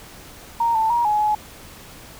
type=tone with pitch steps; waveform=sine; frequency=930 / 885 / 948 / 842 / 847 Hz; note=A#5 / A5 / A#5 / G#5 / G#5; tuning=-4 / +10 / +29 / +24 / +34 cents; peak=-16 dBFS; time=0.6-1.35 s; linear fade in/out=5 ms; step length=150 ms; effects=pink hiss -42 dBFS RMS until 2.19 s